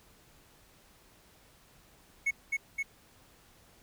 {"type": "tone with echo", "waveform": "triangle", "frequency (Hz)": 2200, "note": "C#7", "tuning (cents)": -14, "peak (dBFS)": -24, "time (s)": [2.26, 2.31], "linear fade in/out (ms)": 10, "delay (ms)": 260, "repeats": 2, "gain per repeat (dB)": -2, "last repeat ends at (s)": 2.83, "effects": ["pink hiss -61 dBFS RMS until 3.82 s"]}